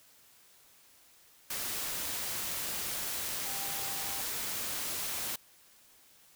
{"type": "tone in noise", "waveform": "sine", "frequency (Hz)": 790, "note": "G5", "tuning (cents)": 13, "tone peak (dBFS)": -46, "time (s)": [3.46, 4.21], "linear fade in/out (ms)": 5, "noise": "white", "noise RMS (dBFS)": -36, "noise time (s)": [1.5, 5.36], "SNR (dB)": -13, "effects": ["white hiss -61 dBFS RMS until 6.35 s"]}